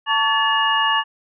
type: tone cluster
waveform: sine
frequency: 892 / 1130 / 1730 / 2858 Hz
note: A5 / C#6 / A6 / F7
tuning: +23 / +33 / -30 / +39 cents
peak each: -21 dBFS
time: 0.06-1.04 s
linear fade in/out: 50 ms
effects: none